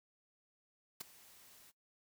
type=noise with ADSR envelope; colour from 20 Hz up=white; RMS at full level=-41 dBFS; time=1-1.72 s; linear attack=10 ms; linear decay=11 ms; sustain=-20 dB; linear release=30 ms; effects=noise-tail reverb RT60 0.1 s tail -17 dB re dry